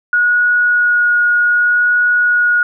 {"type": "tone with vibrato", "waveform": "sine", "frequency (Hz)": 1450, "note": "F#6", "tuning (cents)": -35, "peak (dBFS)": -9, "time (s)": [0.13, 2.63], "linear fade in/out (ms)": 2, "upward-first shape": "sine", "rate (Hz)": 0.65, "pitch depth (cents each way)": 9, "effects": []}